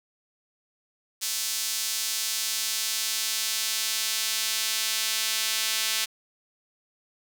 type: tone with high-pass filter sweep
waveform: sawtooth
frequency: 220 Hz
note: A3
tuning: in tune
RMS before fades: -28 dBFS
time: 1.21-6.06 s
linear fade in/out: 20 ms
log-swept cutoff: 5200 to 3200 Hz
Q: 0.9
effects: none